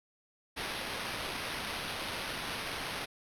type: noise with sample-and-hold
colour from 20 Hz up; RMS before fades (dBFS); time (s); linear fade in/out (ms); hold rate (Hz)
white; -38; 0.56-3.06; 20; 7350
effects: low-pass 12000 Hz 12 dB/octave